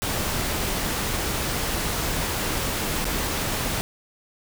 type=noise with dropouts; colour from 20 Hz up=pink; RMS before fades=-26 dBFS; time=0.02-3.81 s; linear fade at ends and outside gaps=0 ms; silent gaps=3.044-3.053 s; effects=none